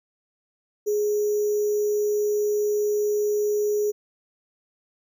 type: tone with sample-and-hold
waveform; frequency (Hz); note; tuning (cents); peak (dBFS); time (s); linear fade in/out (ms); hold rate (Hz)
sine; 417.6; G#4; +10; -20; 0.86-3.92; 20; 6300
effects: none